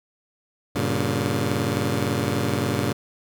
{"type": "chord", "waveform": "15% pulse", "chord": "G diminished", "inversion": "none", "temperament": "just", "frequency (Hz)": [98, 117.6, 141.12], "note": ["G2", "Bb2", "Db3"], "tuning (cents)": [0, 16, 31], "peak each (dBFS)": -20, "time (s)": [0.75, 2.93], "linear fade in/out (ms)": 10, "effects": []}